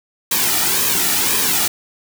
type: noise with flanger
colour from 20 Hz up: white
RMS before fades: -17 dBFS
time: 0.31-1.68 s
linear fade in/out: 5 ms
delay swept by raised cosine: 1.4 to 1.91 ms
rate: 1.9 Hz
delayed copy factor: -0.6
effects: none